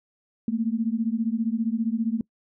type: beating tone pair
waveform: sine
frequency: 220 / 235 Hz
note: A3 / A#3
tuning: 0 / +14 cents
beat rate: 15 Hz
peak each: -25 / -26 dBFS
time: 0.48-2.21 s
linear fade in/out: 2 ms
effects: noise-tail reverb RT60 0.1 s tail -24 dB re dry